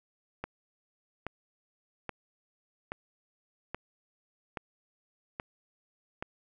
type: click train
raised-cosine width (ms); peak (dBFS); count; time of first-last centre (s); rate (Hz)
0.5; -20; 8; 0.44-6.225; 1.21
effects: none